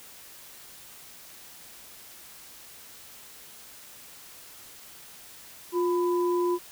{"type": "tone pair together", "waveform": "sine", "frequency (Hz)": [353.3, 999.3], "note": ["F4", "B5"], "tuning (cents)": [20, 20], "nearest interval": "octave + tritone", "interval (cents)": 1800, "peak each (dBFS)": [-23, -31], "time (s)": [5.72, 6.59], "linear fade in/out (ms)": 50, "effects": ["white hiss -48 dBFS RMS until 6.71 s"]}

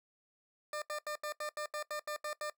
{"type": "tone bursts", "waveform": "20% pulse", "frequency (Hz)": 600, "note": "D5", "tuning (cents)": 37, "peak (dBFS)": -32, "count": 11, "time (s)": [0.73, 2.499], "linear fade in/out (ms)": 2, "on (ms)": 89, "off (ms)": 79, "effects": ["noise-tail reverb RT60 0.1 s tail -19 dB re dry"]}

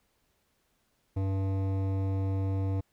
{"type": "tone with hard clipping", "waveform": "triangle", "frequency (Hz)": 96.5, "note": "G2", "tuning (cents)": -27, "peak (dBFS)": -29, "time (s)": [1.16, 2.81], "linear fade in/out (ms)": 10, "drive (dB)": 18, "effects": ["pink hiss -73 dBFS RMS until 2.92 s"]}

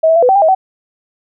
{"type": "tone with pitch steps", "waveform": "sine", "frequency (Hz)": [641, 651, 675, 497.7, 769, 802, 638, 760], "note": ["E5", "E5", "E5", "B4", "G5", "G5", "D#5", "F#5"], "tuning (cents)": [-49, -22, 41, 13, -33, 39, 43, 46], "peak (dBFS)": -6, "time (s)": [0.03, 0.55], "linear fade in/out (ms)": 10, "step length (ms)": 65, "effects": []}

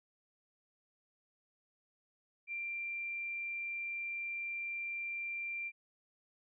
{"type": "tone", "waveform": "sine", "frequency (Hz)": 2368, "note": "D7", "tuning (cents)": 14, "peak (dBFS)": -37, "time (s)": [2.47, 5.72], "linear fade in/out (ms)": 50, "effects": []}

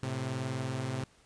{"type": "tone pair together", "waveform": "sawtooth", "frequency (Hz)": [110, 130.81], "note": ["A2", "C3"], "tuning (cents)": [0, 0], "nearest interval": "minor third", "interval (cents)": 300, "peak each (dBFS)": [-34, -30], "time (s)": [0.03, 1.04], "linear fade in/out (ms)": 0, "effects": ["pink hiss -63 dBFS RMS until 1.25 s", "resampled to 22050 Hz"]}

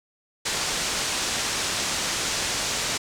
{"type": "low-pass noise", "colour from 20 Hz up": "white", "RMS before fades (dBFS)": -27, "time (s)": [0.45, 2.98], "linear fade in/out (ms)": 10, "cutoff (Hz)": 7700, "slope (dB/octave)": 24, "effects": []}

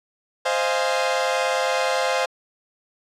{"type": "chord", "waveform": "sawtooth", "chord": "F minor seventh", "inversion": "second", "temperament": "equal with one note detuned", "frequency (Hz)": [523.3, 622.3, 692, 830.6], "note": ["C5", "Eb5", "F5", "Ab5"], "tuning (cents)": [0, 0, -16, 0], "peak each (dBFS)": [-19, -24, -22, -24], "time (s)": [0.45, 2.26], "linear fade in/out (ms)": 10, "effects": ["low-pass 7000 Hz 12 dB/octave"]}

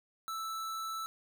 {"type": "tone", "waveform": "square", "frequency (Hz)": 1318.5, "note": "E6", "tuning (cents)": 0, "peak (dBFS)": -37, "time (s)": [0.28, 1.06], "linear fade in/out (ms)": 0, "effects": []}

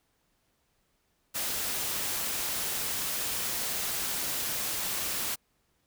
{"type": "noise", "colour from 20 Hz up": "white", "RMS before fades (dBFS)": -32, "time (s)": [1.34, 5.36], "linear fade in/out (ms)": 20, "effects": ["pink hiss -73 dBFS RMS until 5.86 s"]}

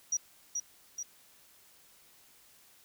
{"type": "tone with echo", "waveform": "sine", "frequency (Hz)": 5780, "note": "F#8", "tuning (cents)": -41, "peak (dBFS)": -27, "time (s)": [0.12, 0.17], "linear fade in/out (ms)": 5, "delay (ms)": 430, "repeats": 2, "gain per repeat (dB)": -4, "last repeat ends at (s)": 1.03, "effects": ["white hiss -61 dBFS RMS until 2.84 s"]}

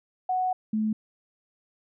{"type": "tone pair in turn", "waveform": "sine", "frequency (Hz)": [740, 216.4], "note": ["F#5", "A3"], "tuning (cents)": [0, -29], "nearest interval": "octave + major sixth", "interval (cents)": 2129, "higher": "first", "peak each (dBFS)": -23, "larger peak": "neither", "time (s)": [[0.29, 0.53], [0.73, 0.93]], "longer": "first", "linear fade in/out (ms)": 5, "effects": []}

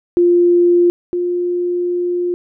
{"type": "tone pair in turn", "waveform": "sine", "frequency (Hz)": [349.6, 353.3], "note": ["F4", "F4"], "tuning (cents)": [2, 20], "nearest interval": "unison", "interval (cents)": 18, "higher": "second", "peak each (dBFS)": [-8, -15], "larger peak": "first", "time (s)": [[0.17, 0.9], [1.13, 2.34]], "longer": "second", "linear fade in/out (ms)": 0, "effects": []}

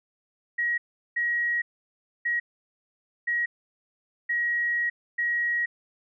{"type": "tone bursts at uneven times", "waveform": "sine", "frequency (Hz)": 1900, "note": "A#6", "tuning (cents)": 33, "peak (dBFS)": -23, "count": 6, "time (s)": [[0.58, 0.78], [1.16, 1.62], [2.25, 2.4], [3.27, 3.46], [4.29, 4.9], [5.18, 5.66]], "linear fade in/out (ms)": 10, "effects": []}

